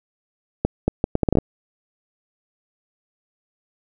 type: accelerating click train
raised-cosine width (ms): 2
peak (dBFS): -4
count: 10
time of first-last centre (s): 0.65-1.386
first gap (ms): 230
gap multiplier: 0.7
effects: none